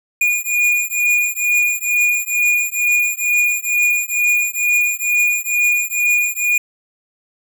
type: beating tone pair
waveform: square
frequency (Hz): 2439 / 2441.2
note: D#7 / D#7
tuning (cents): -35 / -34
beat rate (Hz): 2.2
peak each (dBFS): -18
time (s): 0.21-6.58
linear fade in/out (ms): 5
effects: none